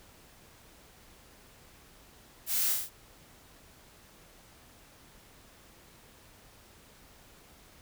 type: noise with echo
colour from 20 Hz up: blue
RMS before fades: -32 dBFS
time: 2.46-2.76 s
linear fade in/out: 50 ms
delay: 28 ms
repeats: 5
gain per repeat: -2 dB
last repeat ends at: 2.9 s
effects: pink hiss -57 dBFS RMS until 7.81 s